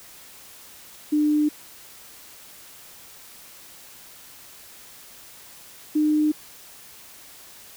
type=tone pair in turn; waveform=sine; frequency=299.7 / 303.7 Hz; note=D4 / D#4; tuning=+35 / -42 cents; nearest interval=unison; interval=23 cents; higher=second; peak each=-17 dBFS; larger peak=neither; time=1.12-1.49 / 5.95-6.32 s; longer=neither; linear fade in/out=10 ms; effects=white hiss -46 dBFS RMS until 7.76 s